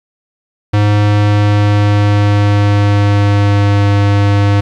square tone with pitch glide, 103.83 to 101.22 Hz, G#2 to G#2, 0 to -44 cents, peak -8 dBFS, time 0.73-4.61 s, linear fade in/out 10 ms, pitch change -44 cents, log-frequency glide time 1.04-3.87 s, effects low-pass 4000 Hz 12 dB/octave + 8-bit

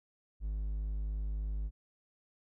triangle tone, 51.7 Hz, G#1, 7 cents flat, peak -31 dBFS, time 0.4-1.71 s, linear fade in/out 50 ms, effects none

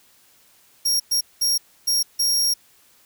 sawtooth tone bursts at uneven times, 5588 Hz, F8, in tune, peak -15 dBFS, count 5, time 0.85-1 / 1.11-1.21 / 1.41-1.58 / 1.87-2.03 / 2.19-2.54 s, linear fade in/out 10 ms, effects white hiss -56 dBFS RMS until 3.05 s

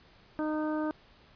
harmonic tone, 307.4 Hz, D#4, 21 cents flat, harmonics 1 / 2 / 3 / 4 / 5, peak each -30 / -36 / -40 / -42 / -44 dBFS, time 0.39-0.91 s, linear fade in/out 0 ms, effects pink hiss -59 dBFS RMS until 1.35 s + resampled to 11025 Hz

